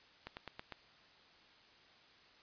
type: slowing click train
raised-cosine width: 0.3 ms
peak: -28 dBFS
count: 5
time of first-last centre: 0.27-0.723 s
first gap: 99 ms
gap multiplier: 1.09
effects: white hiss -63 dBFS RMS until 2.42 s + resampled to 11025 Hz